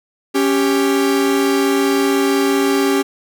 45% pulse tone pair together, 277.2 / 392.9 Hz, C#4 / G4, 0 / +4 cents, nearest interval tritone, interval 604 cents, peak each -16 dBFS, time 0.34-3.03 s, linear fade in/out 20 ms, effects none

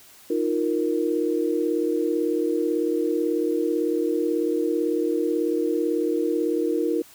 sine chord, Eb suspended second, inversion none, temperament equal, 311.1 / 349.2 / 466.2 Hz, Eb4 / F4 / Bb4, 0 / 0 / 0 cents, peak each -25 dBFS, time 0.3-7.02 s, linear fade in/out 5 ms, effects white hiss -50 dBFS RMS until 7.14 s

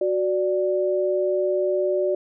sine tone pair together, 370 / 587.3 Hz, F#4 / D5, 0 / 0 cents, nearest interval minor sixth, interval 800 cents, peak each -22 dBFS, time 0.01-2.15 s, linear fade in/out 5 ms, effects none

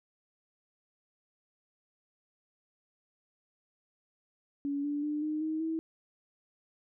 sine tone with pitch steps, 283.3 / 290.8 / 298.4 / 306.3 / 314.3 / 322.6 Hz, C#4 / D4 / D4 / D#4 / D#4 / E4, +38 / -17 / +28 / -27 / +18 / -37 cents, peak -30 dBFS, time 4.65-5.79 s, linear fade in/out 0 ms, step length 190 ms, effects none

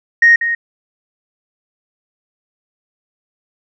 sine tone with echo, 1864.7 Hz, A#6, in tune, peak -4 dBFS, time 0.22-0.36 s, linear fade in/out 5 ms, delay 190 ms, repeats 1, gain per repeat -10 dB, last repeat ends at 0.55 s, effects tanh soft clip ceiling 0 dBFS

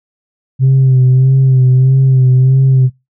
sine tone with vibrato, 130.81 Hz, C3, in tune, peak -3 dBFS, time 0.59-2.9 s, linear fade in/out 50 ms, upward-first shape sine, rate 1.6 Hz, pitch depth 40 cents each way, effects noise-tail reverb RT60 0.2 s tail -20 dB re dry + tanh soft clip ceiling -3 dBFS

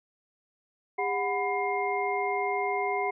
sine tone cluster, 403 / 737 / 995 / 2121 Hz, G4 / F#5 / B5 / C7, +48 / -7 / +13 / +23 cents, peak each -31 / -30 / -33 / -33 dBFS, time 0.98-3.11 s, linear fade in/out 10 ms, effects none

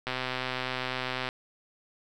click train, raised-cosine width 0.3 ms, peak -15 dBFS, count 157, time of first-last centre 0.07-1.289 s, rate 128 Hz, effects 9-bit

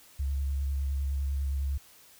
sine tone with vibrato, 69 Hz, C#2, 7 cents flat, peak -27 dBFS, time 0.19-1.78 s, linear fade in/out 10 ms, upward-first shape triangle, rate 9.9 Hz, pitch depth 32 cents each way, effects white hiss -56 dBFS RMS until 2.19 s

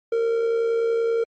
triangle tone with amplitude modulation, 460 Hz, A#4, 23 cents flat, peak -15 dBFS, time 0.12-1.24 s, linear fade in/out 5 ms, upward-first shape sine, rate 70.6 Hz, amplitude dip 40%, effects MP3 32 kbps

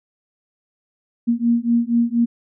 sine beating tone pair, 233.1 / 237.3 Hz, A#3 / A#3, 0 / +31 cents, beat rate 4.2 Hz, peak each -18 dBFS, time 1.27-2.26 s, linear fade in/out 20 ms, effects none

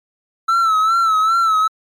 triangle tone with vibrato, 1318.5 Hz, E6, in tune, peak -10 dBFS, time 0.48-1.68 s, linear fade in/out 10 ms, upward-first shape sine, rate 2.5 Hz, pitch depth 64 cents each way, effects MP3 96 kbps

